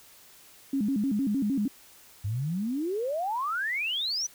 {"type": "tone with vibrato", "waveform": "sine", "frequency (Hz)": 238.2, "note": "A#3", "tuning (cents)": 38, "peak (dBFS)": -24, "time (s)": [0.73, 1.68], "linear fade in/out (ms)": 5, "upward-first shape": "square", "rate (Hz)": 6.5, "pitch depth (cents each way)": 240}
{"type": "exponential sweep", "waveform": "sine", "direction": "up", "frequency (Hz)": [95.5, 6100], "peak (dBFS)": -27, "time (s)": [2.24, 4.27], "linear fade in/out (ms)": 10}
{"effects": ["white hiss -54 dBFS RMS until 4.34 s"]}